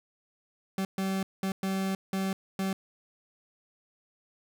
40% pulse tone bursts at uneven times, 192.1 Hz, G3, 35 cents flat, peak -27 dBFS, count 6, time 0.78-0.85 / 0.98-1.23 / 1.43-1.52 / 1.63-1.95 / 2.13-2.33 / 2.59-2.73 s, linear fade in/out 2 ms, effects none

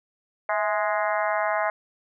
harmonic tone with a mistuned harmonic, 208.5 Hz, G#3, 7 cents sharp, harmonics 3 / 4 / 5 / 6 / 7 / 8 / 9 / 10, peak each -26 / -28 / -30 / -32 / -33 / -34 / -35 / -36 dBFS, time 0.49-1.7 s, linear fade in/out 2 ms, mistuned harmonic 3, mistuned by +59 cents, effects none

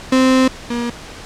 35% pulse tone pair in turn, 260.1 / 238.1 Hz, C4 / A#3, -10 / +37 cents, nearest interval major second, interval 153 cents, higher first, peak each -8 / -17 dBFS, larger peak first, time 0.12-0.48 / 0.7-0.9 s, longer first, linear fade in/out 5 ms, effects pink hiss -34 dBFS RMS until 1.25 s + low-pass 7000 Hz 12 dB/octave

